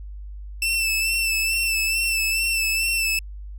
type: tone with vibrato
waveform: sawtooth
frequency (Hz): 2659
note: E7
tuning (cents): +14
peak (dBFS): -17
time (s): 0.62-3.19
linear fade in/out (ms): 2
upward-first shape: sine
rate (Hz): 2.3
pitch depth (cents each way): 36
effects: added 50 Hz sine -33 dBFS peak until 3.58 s